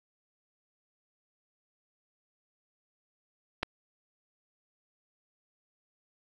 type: clicks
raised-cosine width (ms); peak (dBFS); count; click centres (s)
0.3; -25 / -12; 2; 3.628 / 3.631
effects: none